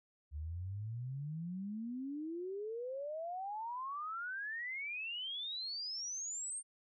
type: exponential sweep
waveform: sine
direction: up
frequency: 71.5 to 8880 Hz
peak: -39 dBFS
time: 0.31-6.63 s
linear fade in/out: 50 ms
effects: none